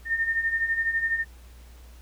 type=beating tone pair; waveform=sine; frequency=1810 / 1822 Hz; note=A6 / A#6; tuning=+48 / -40 cents; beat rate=12 Hz; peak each=-30 / -24 dBFS; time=0.05-1.25 s; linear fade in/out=50 ms; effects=added 60 Hz sine -45 dBFS peak until 2.01 s + pink hiss -56 dBFS RMS until 2.01 s